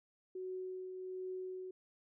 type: tone with tremolo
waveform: sine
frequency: 371.4 Hz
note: F#4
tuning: 7 cents sharp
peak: -39 dBFS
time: 0.35-1.71 s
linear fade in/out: 5 ms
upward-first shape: triangle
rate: 1.3 Hz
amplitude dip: 40%
effects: none